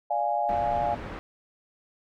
sine chord, D diminished, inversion none, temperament equal, 587.3 / 698.5 / 830.6 Hz, D5 / F5 / Ab5, 0 / 0 / 0 cents, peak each -31 / -27 / -27 dBFS, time 0.1-0.95 s, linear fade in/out 10 ms
pink low-pass noise, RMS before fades -37 dBFS, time 0.49-1.19 s, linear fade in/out 0 ms, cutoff 1800 Hz, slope 12 dB/octave
effects none

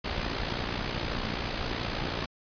pink noise with amplitude modulation, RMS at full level -29 dBFS, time 0.04-2.26 s, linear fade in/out 10 ms, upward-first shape sine, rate 58.7 Hz, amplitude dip 60%, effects resampled to 11025 Hz

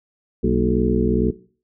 harmonic tone with a mistuned harmonic, 62 Hz, B1, 7 cents sharp, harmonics 1 / 2 / 3 / 4 / 5 / 6 / 7, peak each -24 / -27 / -22 / -21 / -27 / -22 / -24 dBFS, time 0.43-1.31 s, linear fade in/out 10 ms, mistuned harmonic 4, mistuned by -110 cents, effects noise-tail reverb RT60 0.4 s tail -18 dB re dry

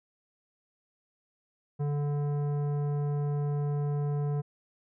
triangle tone with tanh clipping, 145.3 Hz, D3, 18 cents flat, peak -29 dBFS, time 1.79-4.42 s, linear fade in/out 20 ms, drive 17 dB, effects none

